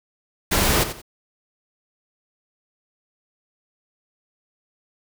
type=noise with echo; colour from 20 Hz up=pink; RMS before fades=-19 dBFS; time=0.51-0.84 s; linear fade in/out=10 ms; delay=89 ms; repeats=2; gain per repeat=-11 dB; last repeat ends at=1.018 s; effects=none